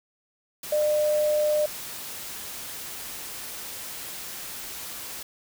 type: tone in noise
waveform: sine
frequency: 602 Hz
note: D5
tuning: 43 cents sharp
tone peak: -20 dBFS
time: 0.72-1.66 s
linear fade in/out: 5 ms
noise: white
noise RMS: -37 dBFS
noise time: 0.63-5.23 s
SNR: +14 dB
effects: none

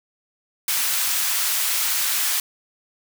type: high-pass noise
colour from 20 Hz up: white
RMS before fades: -22 dBFS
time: 0.68-2.4 s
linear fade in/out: 2 ms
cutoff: 1100 Hz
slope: 12 dB/octave
effects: none

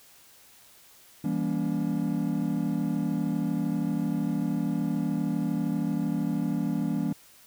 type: chord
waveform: triangle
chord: E diminished seventh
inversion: none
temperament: just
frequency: 164.81 / 197.78 / 237.3 / 284.8 Hz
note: E3 / G3 / Bb3 / Db4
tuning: 0 / +16 / +31 / +47 cents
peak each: -29 dBFS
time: 1.24-7.13 s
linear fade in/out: 5 ms
effects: white hiss -55 dBFS RMS until 7.46 s

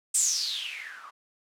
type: noise with low-pass filter sweep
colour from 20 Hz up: violet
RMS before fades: -30 dBFS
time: 0.14-1.11 s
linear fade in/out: 10 ms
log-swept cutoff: 8500 to 1100 Hz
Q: 8.6
effects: none

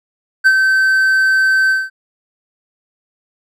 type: tone with ADSR envelope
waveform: triangle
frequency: 1544 Hz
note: G6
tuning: 27 cents flat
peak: -3 dBFS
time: 0.44-1.9 s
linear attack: 26 ms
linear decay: 54 ms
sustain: -5 dB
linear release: 200 ms
effects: none

